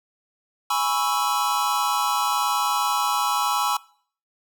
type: chord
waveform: square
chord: C# minor seventh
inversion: second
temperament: equal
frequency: 830.6 / 987.8 / 1108.7 / 1318.5 Hz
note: G#5 / B5 / C#6 / E6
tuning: 0 / 0 / 0 / 0 cents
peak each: -27 dBFS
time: 0.7-3.77 s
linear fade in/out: 5 ms
effects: noise-tail reverb RT60 0.5 s tail -21 dB re dry